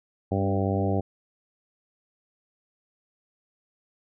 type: harmonic tone with a mistuned harmonic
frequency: 97.6 Hz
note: G2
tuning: 7 cents flat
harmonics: 1 / 2 / 3 / 4 / 5 / 6 / 7 / 8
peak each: -26 / -29 / -31 / -32 / -33 / -34 / -34 / -35 dBFS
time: 0.31-1.01 s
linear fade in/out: 10 ms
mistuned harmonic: 3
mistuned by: -17 cents
effects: none